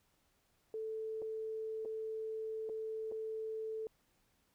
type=tone with dropouts; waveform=sine; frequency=440 Hz; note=A4; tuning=in tune; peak=-38 dBFS; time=0.74-3.87 s; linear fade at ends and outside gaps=1 ms; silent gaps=1.219-1.223 / 1.85-1.856 / 2.691-2.696 / 3.115-3.121 s; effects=pink hiss -75 dBFS RMS until 4.54 s